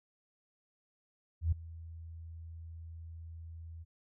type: tone with ADSR envelope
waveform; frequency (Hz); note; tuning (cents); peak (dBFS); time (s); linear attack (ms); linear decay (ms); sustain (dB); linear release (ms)
sine; 82.3; E2; -2; -24; 1.41-3.85; 110; 8; -20; 30
effects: none